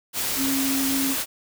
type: tone in noise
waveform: sine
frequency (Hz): 270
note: C#4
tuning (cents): -45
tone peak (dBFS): -23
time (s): 0.36-1.16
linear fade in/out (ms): 50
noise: white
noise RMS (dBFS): -26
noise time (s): 0.13-1.26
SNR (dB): 0
effects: none